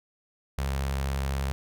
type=tone with notch filter; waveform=sawtooth; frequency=68 Hz; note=C#2; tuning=33 cents flat; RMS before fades=-29 dBFS; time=0.58-1.52 s; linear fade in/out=0 ms; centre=300 Hz; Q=1.1; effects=none